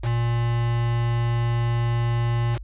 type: tone with quantisation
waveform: triangle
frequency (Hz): 118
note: A#2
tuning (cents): +22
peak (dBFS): -18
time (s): 0.02-2.59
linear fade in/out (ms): 50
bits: 5
effects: added 50 Hz sine -34 dBFS peak until 2.63 s + resampled to 8000 Hz